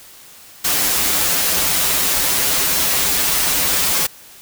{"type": "noise with comb filter", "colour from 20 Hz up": "white", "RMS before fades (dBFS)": -17, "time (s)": [0.64, 4.07], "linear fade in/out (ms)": 10, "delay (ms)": 8.7, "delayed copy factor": -0.8, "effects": ["white hiss -42 dBFS RMS until 4.41 s"]}